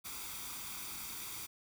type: noise with comb filter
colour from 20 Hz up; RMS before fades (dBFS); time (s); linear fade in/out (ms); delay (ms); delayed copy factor
white; -44; 0.04-1.47; 20; 0.85; +0.6
effects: none